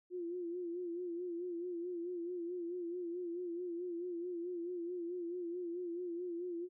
sine tone with vibrato, 349.2 Hz, F4, in tune, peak -38 dBFS, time 0.1-6.69 s, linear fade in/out 50 ms, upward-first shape sine, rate 4.6 Hz, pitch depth 66 cents each way, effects none

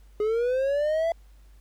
triangle linear sweep, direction up, 415.3 to 676 Hz, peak -20 dBFS, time 0.2-1.12 s, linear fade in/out 2 ms, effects added 50 Hz sine -49 dBFS peak until 1.6 s + pink hiss -65 dBFS RMS until 1.6 s

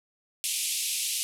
white band-pass noise, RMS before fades -30 dBFS, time 0.44-1.23 s, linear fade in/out 0 ms, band 2400 to 12000 Hz, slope 48 dB/octave, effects none

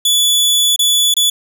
sawtooth tone with dropouts, 3440 Hz, A7, 40 cents flat, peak -7 dBFS, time 0.05-1.3 s, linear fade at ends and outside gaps 5 ms, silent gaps 0.762-0.791 / 1.141-1.166 s, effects none

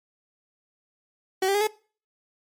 30% pulse tone with pitch steps, 378.2 / 394.5 / 411.5 / 429.2 Hz, F#4 / G4 / G#4 / A4, +38 / +11 / -16 / -43 cents, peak -18 dBFS, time 1.42-1.672 s, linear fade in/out 5 ms, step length 63 ms, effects noise-tail reverb RT60 0.4 s tail -22 dB re dry + MP3 64 kbps

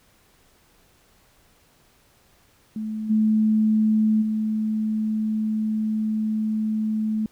sine tone with level steps, 216.8 Hz, A3, 25 cents flat, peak -26 / -16 / -21 dBFS, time 2.76-7.26 s, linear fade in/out 2 ms, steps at 3.09 / 4.21 s, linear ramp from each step 20 ms, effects pink hiss -59 dBFS RMS until 7.31 s

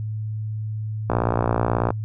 click train, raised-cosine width 1 ms, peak -6 dBFS, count 48, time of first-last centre 1.1-1.905 s, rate 58.4 Hz, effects noise-tail reverb RT60 0.1 s tail -25 dB re dry + added 108 Hz sine -25 dBFS peak until 2.04 s

